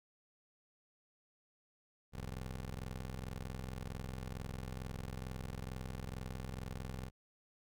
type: ring-modulated tone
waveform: 20% pulse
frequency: 64.5 Hz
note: C2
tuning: 24 cents flat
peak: -34 dBFS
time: 2.12-7.11 s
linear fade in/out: 50 ms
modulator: 21.2 Hz
effects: none